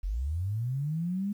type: linear sweep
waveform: sine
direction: up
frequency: 41.2 to 207.7 Hz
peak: -28 dBFS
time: 0.03-1.33 s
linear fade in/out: 10 ms
effects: 10-bit